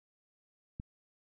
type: click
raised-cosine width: 5 ms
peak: -28 dBFS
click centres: 0.799 s
effects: none